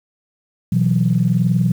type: chord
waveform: sine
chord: B suspended fourth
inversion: none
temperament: equal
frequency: 123.47 / 164.81 / 185 Hz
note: B2 / E3 / F#3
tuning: 0 / 0 / 0 cents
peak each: -17 dBFS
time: 0.72-1.72 s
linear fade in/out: 5 ms
effects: tanh soft clip ceiling -4 dBFS + 7-bit